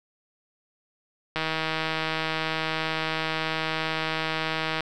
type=click train; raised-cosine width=0.3 ms; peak=-11 dBFS; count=549; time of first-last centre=1.36-4.807 s; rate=159 Hz; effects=none